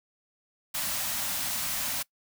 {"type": "band-stop noise", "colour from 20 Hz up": "white", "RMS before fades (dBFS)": -31, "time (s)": [0.74, 2.03], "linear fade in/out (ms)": 10, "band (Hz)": [310, 550], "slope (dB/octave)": 96, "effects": ["noise-tail reverb RT60 0.1 s tail -22 dB re dry"]}